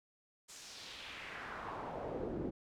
brown noise with band-pass filter sweep, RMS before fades -44 dBFS, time 0.48-2.51 s, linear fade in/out 20 ms, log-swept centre 7600 to 290 Hz, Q 1.9, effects none

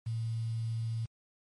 sine tone with quantisation, 113.6 Hz, A#2, 44 cents flat, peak -31 dBFS, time 0.06-1.06 s, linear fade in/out 10 ms, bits 9, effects MP3 48 kbps

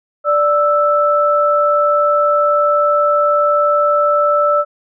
sine tone pair together, 587.3 / 1319.4 Hz, D5 / E6, 0 / +1 cents, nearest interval octave + major second, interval 1401 cents, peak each -13 dBFS, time 0.24-4.65 s, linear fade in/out 50 ms, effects none

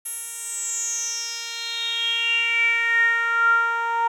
10% pulse tone with band-pass filter sweep, 463.4 Hz, A#4, 10 cents flat, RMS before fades -23 dBFS, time 0.05-4.08 s, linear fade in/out 10 ms, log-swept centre 11000 to 980 Hz, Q 9, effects none

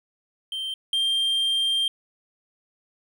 triangle tone pair in turn, 3136 / 3180 Hz, G7 / G7, 0 / +24 cents, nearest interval unison, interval 24 cents, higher second, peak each -26 / -19 dBFS, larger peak second, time 0.52-0.74 / 0.93-1.88 s, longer second, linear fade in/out 2 ms, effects none

